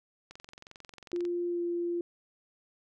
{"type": "click train", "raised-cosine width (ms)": 0.2, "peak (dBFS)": -30, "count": 22, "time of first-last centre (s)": [0.31, 1.252], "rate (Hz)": 22.3}
{"type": "tone with pitch glide", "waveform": "sine", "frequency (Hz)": [349.2, 345.6], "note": ["F4", "F4"], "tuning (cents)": [0, -18], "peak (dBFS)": -29, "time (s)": [1.13, 2.01], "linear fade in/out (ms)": 2, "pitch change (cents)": -18, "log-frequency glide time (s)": [1.48, 1.61]}
{"effects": []}